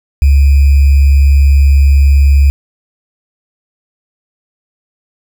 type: tone with sample-and-hold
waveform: sine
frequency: 69.7 Hz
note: C#2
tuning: 10 cents sharp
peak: -3 dBFS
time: 0.22-2.5 s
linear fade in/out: 0 ms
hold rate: 2450 Hz
effects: none